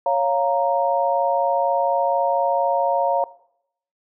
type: chord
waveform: sine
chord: Bb minor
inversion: first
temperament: equal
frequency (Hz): 554.4 / 698.5 / 932.3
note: Db5 / F5 / Bb5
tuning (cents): 0 / 0 / 0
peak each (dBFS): -21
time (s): 0.06-3.24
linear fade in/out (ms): 2
effects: noise-tail reverb RT60 0.7 s tail -19 dB re dry

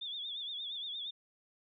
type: tone with vibrato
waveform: sine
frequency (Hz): 3502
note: A7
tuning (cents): -9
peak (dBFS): -38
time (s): 0.01-1.11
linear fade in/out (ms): 10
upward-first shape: triangle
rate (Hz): 8.6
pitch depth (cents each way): 110
effects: none

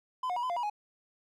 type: tone with pitch steps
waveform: triangle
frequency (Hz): 1016 / 723 / 963 / 1014 / 696 / 964 / 835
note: B5 / F#5 / B5 / B5 / F5 / B5 / G#5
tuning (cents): +49 / -40 / -44 / +45 / -6 / -42 / +9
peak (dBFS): -28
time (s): 0.23-0.699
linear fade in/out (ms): 5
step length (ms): 67
effects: none

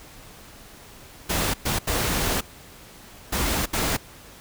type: noise bursts at uneven times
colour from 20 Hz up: pink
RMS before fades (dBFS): -24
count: 5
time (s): 1.29-1.54 / 1.65-1.79 / 1.87-2.41 / 3.32-3.66 / 3.73-3.97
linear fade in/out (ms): 10
effects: pink hiss -46 dBFS RMS until 4.4 s

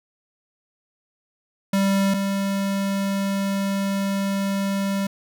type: tone pair in turn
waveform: square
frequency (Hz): 196 / 196.81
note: G3 / G3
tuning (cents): 0 / +7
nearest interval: unison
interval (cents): 7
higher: second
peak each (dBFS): -18 / -22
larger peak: first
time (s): 1.73-2.14 / 2.14-5.07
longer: second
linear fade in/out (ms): 5
effects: none

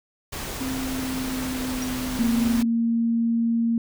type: noise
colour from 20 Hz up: pink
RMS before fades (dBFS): -32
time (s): 0.32-2.63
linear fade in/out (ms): 10
type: tone with pitch glide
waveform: sine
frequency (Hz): 261.6 to 254.7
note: C4 to C4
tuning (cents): 0 to -46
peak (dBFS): -27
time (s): 0.6-2.66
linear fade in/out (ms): 10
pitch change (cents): -46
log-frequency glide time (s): 0.82-1.97
type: tone with exponential decay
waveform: triangle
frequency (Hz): 5730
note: F8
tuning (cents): +44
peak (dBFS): -27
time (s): 1.82-1.89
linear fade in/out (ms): 2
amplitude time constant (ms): 15
type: tone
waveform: sine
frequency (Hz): 231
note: A#3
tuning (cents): -16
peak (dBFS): -19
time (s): 2.19-3.78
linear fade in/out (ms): 2
effects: none

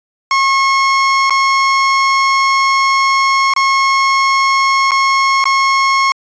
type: tone with dropouts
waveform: 30% pulse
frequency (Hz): 1086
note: C#6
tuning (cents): -36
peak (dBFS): -7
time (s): 0.31-6.12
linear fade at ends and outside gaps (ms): 1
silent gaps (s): 1.297-1.306 / 3.537-3.563 / 4.909-4.917 / 5.441-5.455
effects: resampled to 16000 Hz

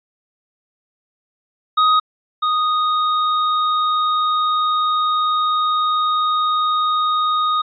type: tone pair in turn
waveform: square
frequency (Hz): 1253 / 1241.5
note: D#6 / D#6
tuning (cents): +12 / -4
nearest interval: unison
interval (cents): 16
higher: first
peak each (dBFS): -12 / -16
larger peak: first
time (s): 1.77-2 / 2.42-7.62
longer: second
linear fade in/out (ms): 10
effects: resampled to 11025 Hz

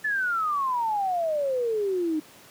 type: exponential sweep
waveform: sine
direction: down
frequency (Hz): 1759 to 301.9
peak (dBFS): -23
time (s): 0.04-2.2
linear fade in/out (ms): 10
effects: pink hiss -50 dBFS RMS until 2.5 s + high-pass 150 Hz 12 dB/octave

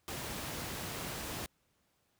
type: noise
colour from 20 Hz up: pink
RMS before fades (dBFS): -40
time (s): 0.08-1.46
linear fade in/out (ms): 0
effects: pink hiss -75 dBFS RMS until 2.19 s + high-pass 60 Hz 12 dB/octave

